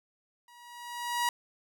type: tone with level ramp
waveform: sawtooth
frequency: 960 Hz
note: B5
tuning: 49 cents flat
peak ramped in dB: -51 to -21 dBFS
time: 0.48-1.29 s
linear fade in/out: 2 ms
effects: none